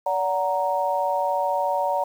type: chord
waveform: sine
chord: D augmented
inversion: none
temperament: equal with one note detuned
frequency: 573.9 / 740 / 932.3 Hz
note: D5 / F#5 / A#5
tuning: -40 / 0 / 0 cents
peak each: -25 / -26 / -24 dBFS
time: 0.06-2.04 s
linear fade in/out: 5 ms
effects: 8-bit